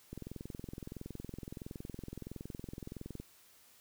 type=click train; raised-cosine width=3 ms; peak=-30 dBFS; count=67; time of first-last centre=0.13-3.2 s; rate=21.5 Hz; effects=white hiss -63 dBFS RMS until 3.8 s